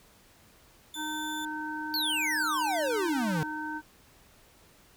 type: tone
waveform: sawtooth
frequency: 3520 Hz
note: A7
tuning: in tune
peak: -35 dBFS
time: 0.94-1.45 s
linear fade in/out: 2 ms
type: harmonic tone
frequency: 306.8 Hz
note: D#4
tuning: 24 cents flat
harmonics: 1 / 3 / 5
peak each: -37 / -37 / -37 dBFS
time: 0.95-3.82 s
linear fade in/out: 50 ms
type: exponential sweep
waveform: square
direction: down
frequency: 4577 to 146.83 Hz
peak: -28 dBFS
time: 1.94-3.43 s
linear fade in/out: 0 ms
effects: pink hiss -59 dBFS RMS until 4.96 s